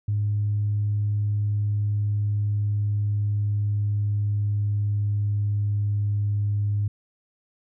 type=tone with pitch glide; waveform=sine; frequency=103.83 to 102.87 Hz; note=G#2 to G#2; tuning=0 to -16 cents; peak=-20 dBFS; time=0.08-6.88 s; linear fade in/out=5 ms; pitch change=-16 cents; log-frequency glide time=1.16-6.15 s; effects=tanh soft clip ceiling -16 dBFS